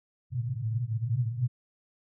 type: band-pass noise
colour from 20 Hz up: pink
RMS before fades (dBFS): -30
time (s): 0.3-1.48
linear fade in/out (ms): 20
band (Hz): 110 to 130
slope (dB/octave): 96
effects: none